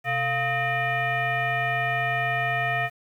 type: tone with frequency modulation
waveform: sine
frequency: 1268 Hz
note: D#6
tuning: 32 cents sharp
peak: -22 dBFS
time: 0.04-2.9 s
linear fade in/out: 50 ms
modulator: 570 Hz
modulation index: 1.9
effects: 9-bit